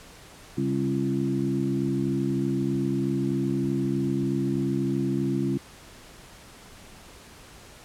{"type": "harmonic tone with a mistuned harmonic", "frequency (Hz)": 68, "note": "C#2", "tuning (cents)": -33, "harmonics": [2, 3, 4, 5], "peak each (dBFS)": [-29, -29, -28, -29], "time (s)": [0.57, 5.58], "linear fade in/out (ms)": 10, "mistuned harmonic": 3, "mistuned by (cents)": -41, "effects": ["pink hiss -48 dBFS RMS until 7.84 s", "low-pass 11000 Hz 12 dB/octave"]}